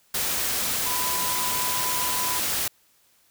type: tone in noise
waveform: sine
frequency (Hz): 998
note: B5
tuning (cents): +18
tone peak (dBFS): -30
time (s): 0.86-2.39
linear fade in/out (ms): 5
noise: white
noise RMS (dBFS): -26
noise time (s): 0.14-2.68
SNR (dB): -7
effects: white hiss -62 dBFS RMS until 3.3 s